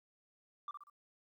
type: tone with echo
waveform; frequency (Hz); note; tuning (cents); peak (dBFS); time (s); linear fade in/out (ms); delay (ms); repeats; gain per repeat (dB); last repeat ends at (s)
sine; 1174.7; D6; 0; -37; 0.68-0.71; 2; 63; 3; -7; 0.899
effects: tanh soft clip ceiling -39 dBFS + 13-bit